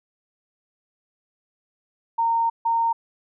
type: tone bursts at uneven times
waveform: sine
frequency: 920 Hz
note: A#5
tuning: 23 cents flat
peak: -18 dBFS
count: 2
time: 2.18-2.5 / 2.65-2.93 s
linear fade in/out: 10 ms
effects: none

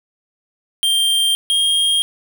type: tone pair in turn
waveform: square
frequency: 3175 / 3232 Hz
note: G7 / G#7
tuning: +21 / -48 cents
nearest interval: unison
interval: 31 cents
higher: second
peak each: -14 dBFS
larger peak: neither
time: 0.83-1.35 / 1.5-2.02 s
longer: neither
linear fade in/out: 0 ms
effects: none

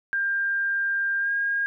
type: tone with pitch glide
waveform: sine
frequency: 1596 to 1623.9 Hz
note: G6 to G#6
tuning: +31 to -39 cents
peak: -22 dBFS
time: 0.13-1.66 s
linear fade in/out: 0 ms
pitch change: +30 cents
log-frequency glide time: 1.19-1.31 s
effects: none

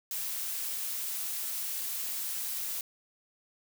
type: noise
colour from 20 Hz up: blue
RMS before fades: -35 dBFS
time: 0.11-2.81 s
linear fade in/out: 2 ms
effects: none

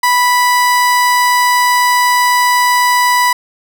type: tone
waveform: 30% pulse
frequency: 986 Hz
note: B5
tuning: 3 cents flat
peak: -6 dBFS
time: 0.03-3.33 s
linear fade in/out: 5 ms
effects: none

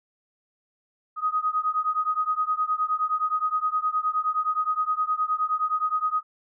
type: beating tone pair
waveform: sine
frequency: 1248 / 1257.6 Hz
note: D#6 / D#6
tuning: +5 / +18 cents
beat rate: 9.6 Hz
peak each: -25 / -26 dBFS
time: 1.16-6.23 s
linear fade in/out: 50 ms
effects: none

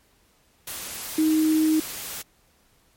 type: tone in noise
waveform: sine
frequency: 313.2 Hz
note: D#4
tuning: 11 cents sharp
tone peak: -17 dBFS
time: 1.18-1.8 s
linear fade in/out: 5 ms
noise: white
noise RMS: -34 dBFS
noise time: 0.67-2.22 s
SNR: +14 dB
effects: pink hiss -62 dBFS RMS until 2.96 s + MP3 64 kbps

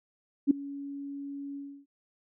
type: tone with ADSR envelope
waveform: sine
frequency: 280.8 Hz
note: C#4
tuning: 22 cents sharp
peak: -15 dBFS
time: 0.47-1.86 s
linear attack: 37 ms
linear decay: 6 ms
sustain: -21 dB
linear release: 300 ms
effects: none

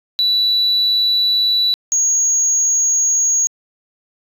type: tone pair in turn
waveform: sine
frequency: 3951 / 6626 Hz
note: B7 / G#8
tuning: 0 / -5 cents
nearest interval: major sixth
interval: 895 cents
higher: second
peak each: -11 dBFS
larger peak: neither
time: 0.19-1.74 / 1.92-3.47 s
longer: neither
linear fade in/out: 0 ms
effects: tanh soft clip ceiling -9 dBFS

